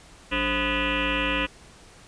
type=tone with frequency modulation; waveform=sine; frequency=1480 Hz; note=F#6; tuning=in tune; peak=-22 dBFS; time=0.31-1.47 s; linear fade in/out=20 ms; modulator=238 Hz; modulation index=6.3; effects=pink hiss -50 dBFS RMS until 2.07 s + resampled to 22050 Hz